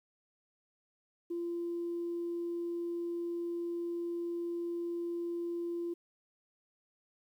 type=tone; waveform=sine; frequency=343.1 Hz; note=F4; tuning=31 cents flat; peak=-33 dBFS; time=1.3-5.94 s; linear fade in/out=10 ms; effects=tanh soft clip ceiling -29 dBFS + 11-bit